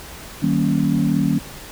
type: chord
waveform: sine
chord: Eb dominant seventh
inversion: none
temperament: equal with one note detuned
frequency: 155.56 / 191.52 / 233.1 / 277.2 Hz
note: Eb3 / G3 / Bb3 / Db4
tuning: 0 / -40 / 0 / 0 cents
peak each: -21 dBFS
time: 0.42-1.39 s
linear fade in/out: 10 ms
effects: pink hiss -37 dBFS RMS until 1.71 s